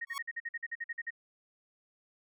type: tone bursts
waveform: sine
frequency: 1864.7 Hz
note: A#6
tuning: in tune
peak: -34 dBFS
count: 13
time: 0.01-1.106 s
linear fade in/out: 10 ms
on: 40 ms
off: 48 ms
type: tone with exponential growth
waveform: sawtooth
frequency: 1108.7 Hz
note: C#6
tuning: in tune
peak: -28 dBFS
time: 0.07-0.18 s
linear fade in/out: 2 ms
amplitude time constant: 23 ms
effects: none